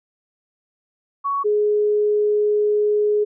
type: tone pair in turn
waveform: sine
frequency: 1118 / 418.8 Hz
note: C#6 / G#4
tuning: +14 / +15 cents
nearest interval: octave + perfect fourth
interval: 1699 cents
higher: first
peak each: -19 / -15 dBFS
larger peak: second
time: 1.24-1.44 / 1.44-3.25 s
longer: second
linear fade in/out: 20 ms
effects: none